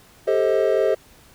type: chord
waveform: triangle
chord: A half-diminished seventh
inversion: third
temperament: just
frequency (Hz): 396 / 440 / 528 / 633.6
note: G4 / A4 / C5 / Eb5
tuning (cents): +18 / 0 / +16 / +31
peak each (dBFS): -20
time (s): 0.27-0.95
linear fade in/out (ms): 10
effects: pink hiss -51 dBFS RMS until 1.34 s